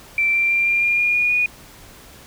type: tone with pitch steps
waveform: sine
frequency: 2342 / 2358 / 2375 / 2391 / 2408 / 2425 / 2441 / 2458 Hz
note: D7 / D7 / D7 / D7 / D7 / D#7 / D#7 / D#7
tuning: -5 / +6 / +19 / +30 / +43 / -45 / -34 / -22 cents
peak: -15 dBFS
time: 0.18-1.46 s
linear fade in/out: 2 ms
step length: 160 ms
effects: pink hiss -44 dBFS RMS until 2.26 s